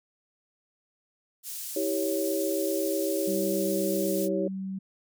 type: high-pass noise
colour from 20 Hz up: pink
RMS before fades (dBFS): -37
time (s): 1.43-4.29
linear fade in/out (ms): 50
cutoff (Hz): 7500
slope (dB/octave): 12
type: chord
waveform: sine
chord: C# diminished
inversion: first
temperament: equal with one note detuned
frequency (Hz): 324 / 392 / 554.4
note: E4 / G4 / C#5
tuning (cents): -30 / 0 / 0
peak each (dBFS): -30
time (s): 1.76-4.48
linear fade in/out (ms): 5
type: tone with pitch glide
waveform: sine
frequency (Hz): 194.3 to 191.51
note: G3 to G3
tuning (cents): -15 to -40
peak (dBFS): -31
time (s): 3.27-4.79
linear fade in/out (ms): 10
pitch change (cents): -25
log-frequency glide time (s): 4.07-4.26
effects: none